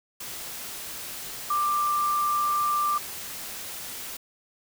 sine tone in noise, 1183 Hz, D6, 12 cents sharp, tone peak -22 dBFS, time 1.5-2.98 s, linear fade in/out 5 ms, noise white, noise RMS -37 dBFS, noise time 0.2-4.17 s, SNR +12 dB, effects none

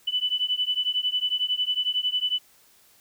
sine beating tone pair, 2983 / 2994 Hz, F#7 / F#7, +13 / +20 cents, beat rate 11 Hz, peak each -26 dBFS, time 0.07-2.39 s, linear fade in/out 10 ms, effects white hiss -58 dBFS RMS until 3 s

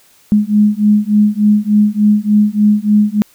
sine beating tone pair, 207.7 / 211.1 Hz, G#3 / G#3, 0 / +29 cents, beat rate 3.4 Hz, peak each -11 dBFS, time 0.32-3.22 s, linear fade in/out 0 ms, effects white hiss -49 dBFS RMS until 3.34 s

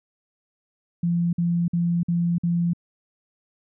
sine tone bursts, 171.7 Hz, F3, 29 cents flat, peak -19 dBFS, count 5, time 1.03-2.734 s, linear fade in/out 5 ms, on 300 ms, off 51 ms, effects none

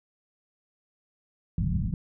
white low-pass noise, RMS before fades -27 dBFS, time 1.58-1.94 s, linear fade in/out 2 ms, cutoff 190 Hz, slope 48 dB/octave, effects none

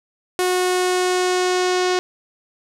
sawtooth tone with low-pass filter sweep, 364.5 Hz, F#4, 26 cents flat, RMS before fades -19 dBFS, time 0.39-1.99 s, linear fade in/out 0 ms, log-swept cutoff 11000 to 5800 Hz, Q 1.4, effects none

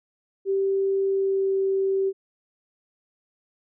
sine tone with pitch glide, 389.7 to 387 Hz, G4 to G4, -10 to -22 cents, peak -20 dBFS, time 0.45-2.13 s, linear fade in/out 50 ms, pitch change -12 cents, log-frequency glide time 1.06-1.56 s, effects none

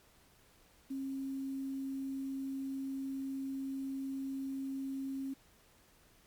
sine tone with quantisation, 270 Hz, C#4, 45 cents flat, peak -36 dBFS, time 0.9-5.34 s, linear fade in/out 10 ms, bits 10, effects pink hiss -65 dBFS RMS until 6.26 s + MP3 96 kbps

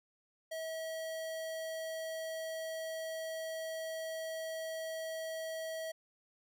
square tone, 644 Hz, E5, 41 cents flat, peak -39 dBFS, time 0.51-5.92 s, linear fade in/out 10 ms, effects none

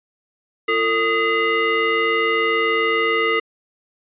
sine tone with frequency modulation, 1244.5 Hz, D#6, in tune, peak -13 dBFS, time 0.68-3.4 s, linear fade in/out 10 ms, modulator 794 Hz, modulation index 1.6, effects tanh soft clip ceiling -15 dBFS + resampled to 8000 Hz

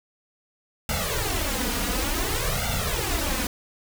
pink noise with flanger, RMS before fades -26 dBFS, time 0.89-3.47 s, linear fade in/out 2 ms, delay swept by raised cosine 1.4 to 4.2 ms, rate 0.56 Hz, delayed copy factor +1, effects none

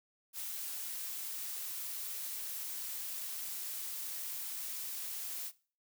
blue noise, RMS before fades -41 dBFS, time 0.33-5.52 s, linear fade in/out 50 ms, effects noise-tail reverb RT60 0.4 s tail -20 dB re dry

